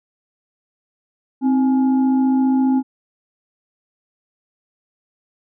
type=tone with frequency modulation; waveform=sine; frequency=261.6 Hz; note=C4; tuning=in tune; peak=-13 dBFS; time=1.41-2.83 s; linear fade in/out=50 ms; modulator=578 Hz; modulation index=0.39; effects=none